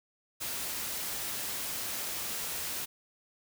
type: noise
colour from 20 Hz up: white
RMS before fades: -36 dBFS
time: 0.4-2.86 s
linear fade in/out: 20 ms
effects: none